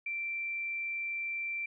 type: tone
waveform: sine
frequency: 2349 Hz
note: D7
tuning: in tune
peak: -33 dBFS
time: 0.06-1.66 s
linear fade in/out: 5 ms
effects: none